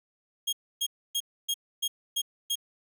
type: tone bursts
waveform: sawtooth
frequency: 3258 Hz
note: G#7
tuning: 34 cents flat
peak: -23 dBFS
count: 7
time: 0.47-2.556 s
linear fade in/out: 10 ms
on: 58 ms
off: 280 ms
effects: none